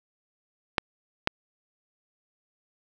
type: clicks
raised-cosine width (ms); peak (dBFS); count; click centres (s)
0.3; -5; 2; 0.782 / 1.274
effects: none